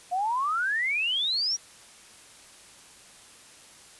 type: exponential sweep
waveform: sine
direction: up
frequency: 698.5 to 5810 Hz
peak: -24 dBFS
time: 0.11-1.57 s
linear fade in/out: 20 ms
effects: white hiss -51 dBFS RMS until 3.99 s + resampled to 24000 Hz